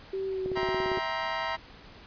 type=tone with pitch glide; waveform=sine; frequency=385.2 to 374.5 Hz; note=G4 to F#4; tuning=-30 to +21 cents; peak=-29 dBFS; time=0.13-0.99 s; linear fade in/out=5 ms; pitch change=-49 cents; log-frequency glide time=0.27-0.45 s
type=click train; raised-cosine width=2 ms; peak=-23 dBFS; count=10; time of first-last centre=0.46-0.974 s; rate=17.5 Hz
type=chord; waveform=25% pulse; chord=C dominant seventh; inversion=first; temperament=just; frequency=654.1 / 784.9 / 941.9 / 1046.5 Hz; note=E5 / G5 / Bb5 / C6; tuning=-14 / +2 / +18 / 0 cents; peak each=-31 / -35 / -29 / -33 dBFS; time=0.55-1.57 s; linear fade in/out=20 ms
effects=pink hiss -50 dBFS RMS until 2.06 s + resampled to 11025 Hz